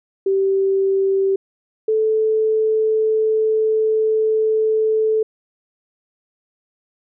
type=tone pair in turn; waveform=sine; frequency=388.1 / 437.1 Hz; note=G4 / A4; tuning=-17 / -11 cents; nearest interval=major second; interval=206 cents; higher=second; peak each=-14 dBFS; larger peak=neither; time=0.26-1.36 / 1.88-5.23 s; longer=second; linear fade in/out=5 ms; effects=none